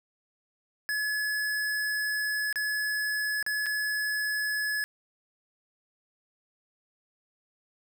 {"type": "tone with dropouts", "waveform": "square", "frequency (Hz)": 1703, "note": "G#6", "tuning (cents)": 43, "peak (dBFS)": -28, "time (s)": [0.89, 4.84], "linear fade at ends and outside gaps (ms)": 0, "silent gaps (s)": [[2.527, 2.558], [3.427, 3.464], [3.66, 3.665]], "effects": []}